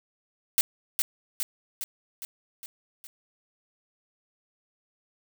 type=noise with echo; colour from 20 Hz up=blue; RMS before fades=-21 dBFS; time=0.58-0.61 s; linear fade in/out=0 ms; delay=410 ms; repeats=6; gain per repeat=-4 dB; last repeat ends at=3.07 s; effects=none